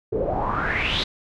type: noise with low-pass filter sweep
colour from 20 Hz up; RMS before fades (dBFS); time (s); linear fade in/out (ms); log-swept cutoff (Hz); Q
pink; -24; 0.12-1.04; 10; 410 to 4100; 6.9
effects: none